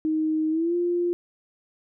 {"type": "tone with pitch glide", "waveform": "sine", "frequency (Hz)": [313.1, 349.4], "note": ["D#4", "F4"], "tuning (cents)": [11, 1], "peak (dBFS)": -21, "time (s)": [0.05, 1.13], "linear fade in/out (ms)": 0, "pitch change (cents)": 190, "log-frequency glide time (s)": [0.5, 0.75], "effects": []}